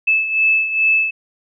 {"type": "beating tone pair", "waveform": "sine", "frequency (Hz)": [2616, 2618.4], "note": ["E7", "E7"], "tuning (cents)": [-14, -12], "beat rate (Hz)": 2.4, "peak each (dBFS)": [-14, -20], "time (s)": [0.07, 1.11], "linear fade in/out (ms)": 10, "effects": []}